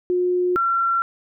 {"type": "tone pair in turn", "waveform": "sine", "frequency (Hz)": [359.6, 1362], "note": ["F#4", "F6"], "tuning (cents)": [-49, -44], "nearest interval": "octave + major seventh", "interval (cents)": 2305, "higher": "second", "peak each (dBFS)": -17, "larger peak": "neither", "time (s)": [[0.1, 0.56], [0.56, 1.02]], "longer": "neither", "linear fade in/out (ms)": 0, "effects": []}